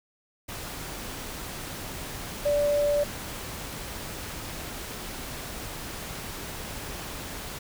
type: tone in noise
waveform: sine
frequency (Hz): 582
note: D5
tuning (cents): -16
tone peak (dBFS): -21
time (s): 2.45-3.04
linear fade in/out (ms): 10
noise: pink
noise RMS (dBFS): -37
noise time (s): 0.48-7.59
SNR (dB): +13
effects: none